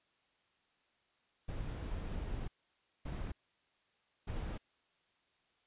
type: noise bursts at uneven times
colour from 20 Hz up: brown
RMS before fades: -40 dBFS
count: 3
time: 1.48-2.48 / 3.05-3.32 / 4.27-4.58 s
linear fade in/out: 10 ms
effects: white hiss -75 dBFS RMS until 5.66 s + resampled to 8000 Hz